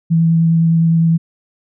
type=tone with vibrato; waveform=sine; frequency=164.81 Hz; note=E3; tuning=in tune; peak=-9 dBFS; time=0.1-1.18 s; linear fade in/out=20 ms; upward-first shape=sine; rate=9.8 Hz; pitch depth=11 cents each way; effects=none